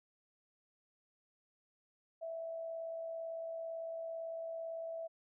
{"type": "tone with amplitude modulation", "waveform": "sine", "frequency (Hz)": 658, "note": "E5", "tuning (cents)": -3, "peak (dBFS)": -38, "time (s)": [2.21, 5.08], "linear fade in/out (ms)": 20, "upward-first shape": "sine", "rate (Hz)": 57.9, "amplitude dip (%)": 35, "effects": []}